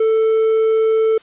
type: tone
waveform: triangle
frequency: 442.6 Hz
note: A4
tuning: 10 cents sharp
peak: -10 dBFS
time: 0-1.18 s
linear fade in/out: 5 ms
effects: white hiss -47 dBFS RMS until 1.22 s + resampled to 8000 Hz